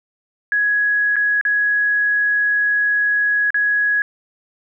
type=tone with dropouts; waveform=sine; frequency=1671 Hz; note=G#6; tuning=10 cents sharp; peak=-14 dBFS; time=0.52-4.02 s; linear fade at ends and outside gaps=1 ms; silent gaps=1.158-1.165 / 1.412-1.451 / 3.505-3.544 s; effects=none